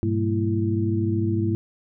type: tone cluster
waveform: sine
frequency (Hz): 102.5 / 122.4 / 191.7 / 225.3 / 333.3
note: G#2 / B2 / G3 / A3 / E4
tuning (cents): -22 / -15 / -38 / +41 / +19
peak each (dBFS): -23 / -32 / -32 / -28 / -25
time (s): 0.03-1.55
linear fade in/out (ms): 0
effects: none